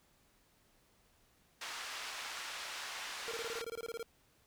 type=band-pass noise; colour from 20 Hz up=pink; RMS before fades=-44 dBFS; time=1.61-3.62 s; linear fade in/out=5 ms; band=1100 to 6200 Hz; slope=12 dB/octave
type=tone bursts; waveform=square; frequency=461.6 Hz; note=A#4; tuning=17 cents flat; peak=-40 dBFS; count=14; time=3.28-4.028 s; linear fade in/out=0 ms; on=33 ms; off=22 ms
effects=pink hiss -70 dBFS RMS until 4.46 s